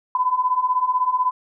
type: beating tone pair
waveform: sine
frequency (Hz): 996 / 1012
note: B5 / B5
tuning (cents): +14 / +42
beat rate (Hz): 16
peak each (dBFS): -22 / -19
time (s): 0.15-1.31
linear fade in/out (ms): 2
effects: none